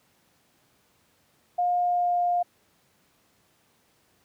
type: tone with pitch glide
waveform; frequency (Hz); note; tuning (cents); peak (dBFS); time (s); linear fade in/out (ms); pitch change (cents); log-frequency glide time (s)
sine; 711 to 705.7; F5 to F5; +31 to +18; -21; 1.58-2.43; 10; -13; 1.79-2.19
effects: pink hiss -65 dBFS RMS until 4.24 s + high-pass 100 Hz 12 dB/octave